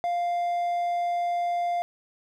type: tone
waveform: triangle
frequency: 698.5 Hz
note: F5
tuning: in tune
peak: -22 dBFS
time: 0.04-1.82 s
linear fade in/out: 0 ms
effects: none